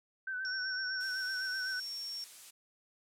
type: tone with vibrato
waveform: sine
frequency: 1523 Hz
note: F#6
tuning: 50 cents sharp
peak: -35 dBFS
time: 0.27-1.8 s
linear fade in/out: 5 ms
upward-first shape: sine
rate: 7.9 Hz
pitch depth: 41 cents each way
type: tone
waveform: sine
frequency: 5500 Hz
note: F8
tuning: 27 cents flat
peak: -38 dBFS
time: 0.45-2.24 s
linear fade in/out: 0 ms
type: noise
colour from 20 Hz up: blue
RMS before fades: -48 dBFS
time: 1-2.51 s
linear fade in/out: 10 ms
effects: low-pass 10000 Hz 12 dB/octave